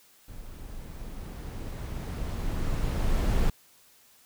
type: noise with level ramp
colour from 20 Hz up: brown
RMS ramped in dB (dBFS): -44 to -23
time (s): 0.28-3.5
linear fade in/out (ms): 5
effects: white hiss -59 dBFS RMS until 4.25 s